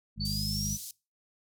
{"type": "harmonic tone", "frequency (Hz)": 51.1, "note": "G#1", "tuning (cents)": -27, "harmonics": [1, 2, 3, 4], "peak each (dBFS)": [-37, -37, -37, -37], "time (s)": [0.16, 0.78], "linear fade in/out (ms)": 50}
{"type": "linear sweep", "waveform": "sine", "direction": "up", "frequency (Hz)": [4435, 6000], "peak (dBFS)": -33, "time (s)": [0.2, 0.77], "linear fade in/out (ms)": 10}
{"type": "band-pass noise", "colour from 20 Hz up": "white", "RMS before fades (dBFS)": -42, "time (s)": [0.25, 0.91], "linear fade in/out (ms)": 2, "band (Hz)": [4200, 14000], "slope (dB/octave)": 24}
{"effects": ["noise-tail reverb RT60 0.3 s tail -23 dB re dry"]}